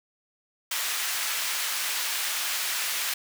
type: high-pass noise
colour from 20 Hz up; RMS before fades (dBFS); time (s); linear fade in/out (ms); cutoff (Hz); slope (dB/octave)
pink; -29; 0.71-3.14; 5; 1600; 12
effects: none